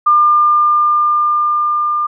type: tone with level ramp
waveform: sine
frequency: 1200 Hz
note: D6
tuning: 37 cents sharp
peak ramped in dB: -6 to -13 dBFS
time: 0.06-2.07 s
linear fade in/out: 10 ms
effects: none